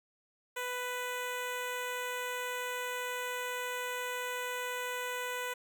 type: tone with notch filter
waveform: 10% pulse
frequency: 496.2 Hz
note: B4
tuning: 8 cents sharp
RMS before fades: -37 dBFS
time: 0.56-5.54 s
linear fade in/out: 10 ms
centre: 4800 Hz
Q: 1.5
effects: 11-bit